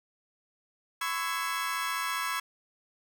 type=chord; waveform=30% pulse; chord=C# minor seventh; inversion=third; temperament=equal with one note detuned; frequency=1013.8 / 1108.7 / 1318.5 / 1661.2 Hz; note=B5 / C#6 / E6 / G#6; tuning=+45 / 0 / 0 / 0 cents; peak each=-33 dBFS; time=1.01-2.4 s; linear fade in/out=5 ms; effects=none